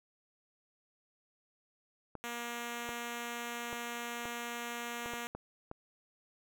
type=clicks; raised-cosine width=1 ms; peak=-28 dBFS; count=8; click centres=2.153 / 2.891 / 3.729 / 4.255 / 5.06 / 5.136 / 5.35 / 5.714 s
type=tone; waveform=5% pulse; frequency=237.4 Hz; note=A#3; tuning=32 cents sharp; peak=-27 dBFS; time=2.24-5.27 s; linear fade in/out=0 ms
effects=none